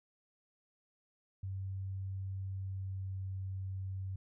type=tone with pitch glide; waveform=sine; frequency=96 to 95.34 Hz; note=G2 to G2; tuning=-36 to -48 cents; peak=-37 dBFS; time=1.43-4.16 s; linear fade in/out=5 ms; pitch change=-12 cents; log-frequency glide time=2.48-3.2 s; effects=none